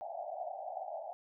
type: band-pass noise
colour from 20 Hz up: white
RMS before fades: -42 dBFS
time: 0.01-1.13 s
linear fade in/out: 0 ms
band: 610 to 790 Hz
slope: 96 dB/octave
effects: none